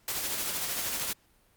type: noise with tremolo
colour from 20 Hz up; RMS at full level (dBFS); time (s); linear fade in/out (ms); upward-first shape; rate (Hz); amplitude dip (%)
white; -31; 0.08-1.13; 2; sine; 13; 35
effects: pink hiss -65 dBFS RMS until 1.56 s + Opus 48 kbps